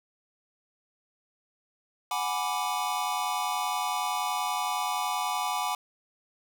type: chord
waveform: square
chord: G# half-diminished seventh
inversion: third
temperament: equal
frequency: 740 / 830.6 / 987.8 / 1174.7 Hz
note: F#5 / G#5 / B5 / D6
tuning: 0 / 0 / 0 / 0 cents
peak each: -34 dBFS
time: 2.11-5.75 s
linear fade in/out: 2 ms
effects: none